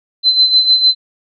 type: tone with tremolo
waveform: sine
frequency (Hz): 4059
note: B7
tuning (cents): +47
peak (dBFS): -5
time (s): 0.23-0.95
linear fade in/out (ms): 50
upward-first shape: sine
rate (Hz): 6.6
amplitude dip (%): 65
effects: none